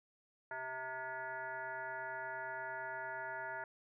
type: tone with frequency modulation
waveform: sine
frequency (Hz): 1174.7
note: D6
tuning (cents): 0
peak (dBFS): -40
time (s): 0.51-3.64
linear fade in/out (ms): 2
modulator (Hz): 262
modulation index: 2.3
effects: none